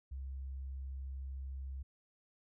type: tone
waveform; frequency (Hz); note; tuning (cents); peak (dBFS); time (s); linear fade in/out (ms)
sine; 66.8; C2; +36; -40; 0.11-1.83; 10
effects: none